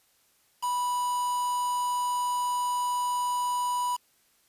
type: tone with quantisation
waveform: triangle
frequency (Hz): 983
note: B5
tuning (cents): -8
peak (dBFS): -24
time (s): 0.62-3.97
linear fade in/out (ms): 20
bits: 6
effects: white hiss -66 dBFS RMS until 4.48 s + resampled to 32000 Hz